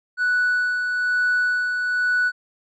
triangle tone with tremolo, 1480 Hz, F#6, in tune, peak -14 dBFS, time 0.17-2.32 s, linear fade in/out 50 ms, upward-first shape sine, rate 1.1 Hz, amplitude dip 45%, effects tanh soft clip ceiling -12 dBFS + resampled to 16000 Hz

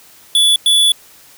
square tone bursts at uneven times, 3440 Hz, A7, 40 cents flat, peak -9 dBFS, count 2, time 0.35-0.56 / 0.66-0.92 s, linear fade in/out 2 ms, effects white hiss -44 dBFS RMS until 1.37 s

